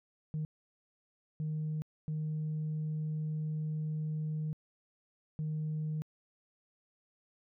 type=tone bursts at uneven times; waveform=sine; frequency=154.5 Hz; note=D#3; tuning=12 cents flat; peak=-31 dBFS; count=4; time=0.34-0.45 / 1.4-1.82 / 2.08-4.53 / 5.39-6.02 s; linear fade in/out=0 ms; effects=tanh soft clip ceiling -30 dBFS